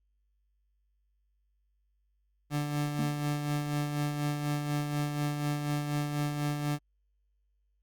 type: tone with tremolo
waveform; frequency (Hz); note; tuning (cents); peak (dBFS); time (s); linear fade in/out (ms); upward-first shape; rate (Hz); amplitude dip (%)
30% pulse; 146.83; D3; 0; -25; 2.5-6.79; 50; sine; 4.1; 45
type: tone with exponential decay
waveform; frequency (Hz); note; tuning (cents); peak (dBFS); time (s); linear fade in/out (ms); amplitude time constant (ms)
triangle; 227.7; A#3; -40; -26; 2.99-3.21; 2; 47
effects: added 50 Hz sine -70 dBFS peak until 7.82 s + Opus 48 kbps